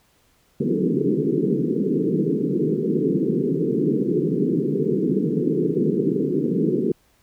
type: band-pass noise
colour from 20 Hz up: white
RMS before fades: -21 dBFS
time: 0.6-6.92 s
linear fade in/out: 5 ms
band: 140 to 450 Hz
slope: 96 dB/octave
effects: pink hiss -61 dBFS RMS until 7.22 s